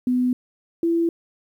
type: tone pair in turn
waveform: sine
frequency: 250 / 335.4 Hz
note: B3 / E4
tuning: +21 / +30 cents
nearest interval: perfect fourth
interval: 509 cents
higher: second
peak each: -17 dBFS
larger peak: neither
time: 0.07-0.33 / 0.83-1.09 s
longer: neither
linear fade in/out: 2 ms
effects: 9-bit